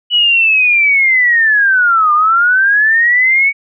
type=linear two-way sweep; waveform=sine; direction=down then up; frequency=2960 to 1193 to 2250 Hz; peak=-7 dBFS; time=0.1-3.53 s; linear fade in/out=50 ms; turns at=2.13 s; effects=none